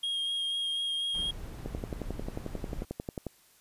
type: tone with vibrato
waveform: triangle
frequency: 3249 Hz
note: G#7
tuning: 39 cents flat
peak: -28 dBFS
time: 0.03-1.31 s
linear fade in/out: 5 ms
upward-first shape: sine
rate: 4.1 Hz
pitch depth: 13 cents each way
type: noise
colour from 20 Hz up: brown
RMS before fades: -40 dBFS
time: 1.14-2.85 s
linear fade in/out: 10 ms
type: click train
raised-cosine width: 2 ms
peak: -21 dBFS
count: 19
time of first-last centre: 1.66-3.267 s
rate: 11.2 Hz
effects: white hiss -62 dBFS RMS until 3.6 s + resampled to 32000 Hz